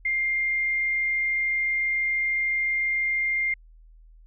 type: tone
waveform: sine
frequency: 2109 Hz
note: C7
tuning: 13 cents sharp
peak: -22 dBFS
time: 0.05-3.54 s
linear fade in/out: 5 ms
effects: added 40 Hz sine -48 dBFS peak until 4.26 s

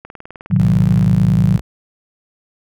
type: click train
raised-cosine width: 0.5 ms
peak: -19 dBFS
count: 20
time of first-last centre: 0.05-1.024 s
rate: 19.5 Hz
type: chord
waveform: sine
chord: A diminished seventh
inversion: none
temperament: equal with one note detuned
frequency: 110 / 129.01 / 155.56 / 185 Hz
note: A2 / C3 / Eb3 / Gb3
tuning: 0 / -24 / 0 / 0 cents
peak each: -16 / -18 / -15 / -14 dBFS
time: 0.5-1.58 s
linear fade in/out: 20 ms
type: tone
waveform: sawtooth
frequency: 58.27 Hz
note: A#1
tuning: in tune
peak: -20 dBFS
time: 0.59-1.61 s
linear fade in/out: 5 ms
effects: none

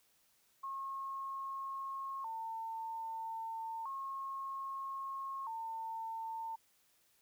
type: tone with vibrato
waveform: sine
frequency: 987.8 Hz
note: B5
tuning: in tune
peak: -39 dBFS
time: 0.63-6.56 s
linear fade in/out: 10 ms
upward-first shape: square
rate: 0.31 Hz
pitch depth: 160 cents each way
effects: white hiss -72 dBFS RMS until 7.21 s

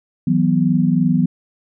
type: chord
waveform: sine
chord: E suspended second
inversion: none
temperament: equal with one note detuned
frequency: 162.36 / 185 / 246.9 Hz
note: E3 / F#3 / B3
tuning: -26 / 0 / 0 cents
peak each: -17 dBFS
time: 0.27-1.26 s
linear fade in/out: 5 ms
effects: none

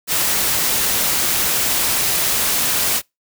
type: noise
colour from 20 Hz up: white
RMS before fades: -18 dBFS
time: 0.07-3.02 s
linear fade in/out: 50 ms
effects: noise-tail reverb RT60 0.2 s tail -26 dB re dry

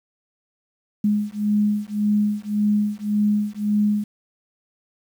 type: beating tone pair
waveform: sine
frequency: 207.7 / 209.5 Hz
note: G#3 / G#3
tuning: 0 / +15 cents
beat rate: 1.8 Hz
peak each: -21 dBFS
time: 1.04-4.04 s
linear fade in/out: 5 ms
effects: 8-bit

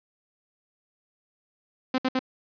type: tone bursts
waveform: sawtooth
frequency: 258.6 Hz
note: C4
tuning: 20 cents flat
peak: -18 dBFS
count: 3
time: 1.94-2.192 s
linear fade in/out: 5 ms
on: 42 ms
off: 63 ms
effects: resampled to 11025 Hz + 8-bit

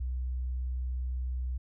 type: tone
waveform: sine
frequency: 63 Hz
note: B1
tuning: 35 cents sharp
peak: -29 dBFS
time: 0-1.58 s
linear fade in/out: 10 ms
effects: tanh soft clip ceiling -27 dBFS

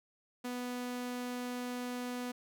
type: tone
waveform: sawtooth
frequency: 246.9 Hz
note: B3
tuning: in tune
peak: -33 dBFS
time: 0.44-2.32 s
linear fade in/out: 10 ms
effects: none

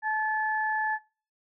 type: tone pair together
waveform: sine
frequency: 866 / 1732 Hz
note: A5 / A6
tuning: -28 / -28 cents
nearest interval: octave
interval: 1200 cents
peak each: -28 dBFS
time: 0.02-0.99 s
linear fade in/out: 50 ms
effects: noise-tail reverb RT60 0.4 s tail -21 dB re dry

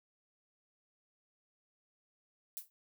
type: noise with exponential decay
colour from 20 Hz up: violet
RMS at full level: -38 dBFS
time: 2.57-2.7 s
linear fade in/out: 0 ms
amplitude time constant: 27 ms
effects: none

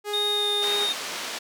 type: tone with pitch glide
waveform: sawtooth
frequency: 414.5 to 410.9 Hz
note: G#4 to G#4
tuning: -3 to -18 cents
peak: -24 dBFS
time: 0.04-0.88 s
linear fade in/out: 50 ms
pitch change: -15 cents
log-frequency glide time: 0.35-0.72 s
type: tone with vibrato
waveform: triangle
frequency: 3678 Hz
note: A#7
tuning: 24 cents flat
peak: -22 dBFS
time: 0.13-0.93 s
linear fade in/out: 10 ms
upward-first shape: sine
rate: 1.9 Hz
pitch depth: 15 cents each way
type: band-pass noise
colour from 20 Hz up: white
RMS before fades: -33 dBFS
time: 0.62-1.39 s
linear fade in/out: 10 ms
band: 270 to 5000 Hz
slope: 12 dB/octave
effects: none

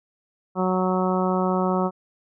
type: harmonic tone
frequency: 185 Hz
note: F#3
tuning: in tune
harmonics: 1 / 2 / 3 / 4 / 5 / 6 / 7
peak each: -23 / -26 / -28 / -29 / -30 / -31 / -31 dBFS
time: 0.55-1.91 s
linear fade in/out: 50 ms
effects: none

